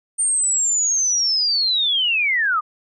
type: linear sweep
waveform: sine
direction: down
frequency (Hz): 8870 to 1174.7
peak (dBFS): -16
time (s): 0.18-2.61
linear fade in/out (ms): 20
effects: none